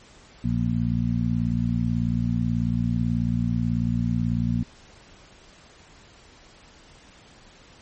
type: harmonic tone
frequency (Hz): 58.27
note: A#1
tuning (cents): 0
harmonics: 1 / 2 / 3 / 4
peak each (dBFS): -31 / -25 / -26 / -26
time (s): 0.44-4.63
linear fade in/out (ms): 5
effects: pink hiss -51 dBFS RMS until 7.81 s + MP3 32 kbps